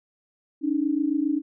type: tone pair together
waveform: sine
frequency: 281.7 / 309.1 Hz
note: C#4 / D#4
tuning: +28 / -11 cents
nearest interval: major second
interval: 161 cents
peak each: -24 dBFS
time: 0.61-1.42 s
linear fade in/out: 50 ms
effects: none